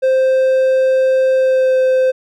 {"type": "tone with pitch glide", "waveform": "triangle", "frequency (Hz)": [523.3, 518.2], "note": ["C5", "C5"], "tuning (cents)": [0, -17], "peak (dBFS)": -8, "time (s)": [0.02, 2.12], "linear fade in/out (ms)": 20, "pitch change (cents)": -17, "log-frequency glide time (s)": [1.35, 1.78], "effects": []}